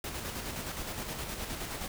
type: noise with tremolo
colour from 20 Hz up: pink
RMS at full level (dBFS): -37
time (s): 0.04-1.88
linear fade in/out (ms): 2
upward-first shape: square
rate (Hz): 9.6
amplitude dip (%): 35
effects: none